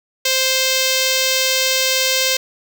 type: tone with notch filter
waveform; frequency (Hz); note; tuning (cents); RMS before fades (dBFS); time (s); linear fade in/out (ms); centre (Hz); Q
5% pulse; 523.3; C5; 0; -17; 0.25-2.37; 5; 1200; 1
effects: none